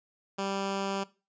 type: tone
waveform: 10% pulse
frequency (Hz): 196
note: G3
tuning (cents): 0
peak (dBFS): -22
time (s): 0.38-1.04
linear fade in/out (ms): 10
effects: noise-tail reverb RT60 0.3 s tail -19 dB re dry + resampled to 16000 Hz